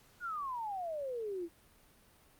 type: exponential sweep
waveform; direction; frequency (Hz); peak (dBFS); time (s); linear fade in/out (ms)
sine; down; 1480 to 325.6; -36; 0.2-1.49; 50
effects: pink hiss -64 dBFS RMS until 2.39 s + Opus 48 kbps